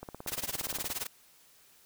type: click train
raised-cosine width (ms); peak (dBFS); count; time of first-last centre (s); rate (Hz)
1; -27; 16; 0.03-0.902; 17.2
type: noise with tremolo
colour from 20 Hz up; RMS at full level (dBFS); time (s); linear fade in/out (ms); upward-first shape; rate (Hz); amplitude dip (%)
white; -33; 0.27-1.07; 5; sine; 19; 90
effects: white hiss -61 dBFS RMS until 1.85 s